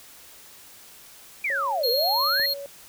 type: exponential two-way sweep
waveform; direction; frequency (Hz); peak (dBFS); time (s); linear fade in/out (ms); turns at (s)
sine; down then up; 2443 to 454 to 1997; -23; 1.44-2.46; 5; 1.89
type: tone with pitch glide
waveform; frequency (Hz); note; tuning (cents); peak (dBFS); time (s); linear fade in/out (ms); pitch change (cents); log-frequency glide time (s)
sine; 554.4 to 561.5; C#5 to C#5; 0 to +22; -33; 1.5-2.66; 0; +22; 1.91-2.19
type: tone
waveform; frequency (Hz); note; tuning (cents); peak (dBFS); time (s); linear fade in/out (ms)
square; 4255; C8; +28; -23; 1.83-2.54; 10
type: click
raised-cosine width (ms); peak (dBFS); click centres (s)
1; -27; 2.398
effects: white hiss -48 dBFS RMS until 2.88 s